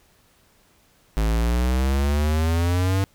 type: exponential sweep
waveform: square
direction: up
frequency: 52.8 to 98 Hz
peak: -19 dBFS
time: 1.17-3.04 s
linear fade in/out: 0 ms
effects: pink hiss -59 dBFS RMS until 3.14 s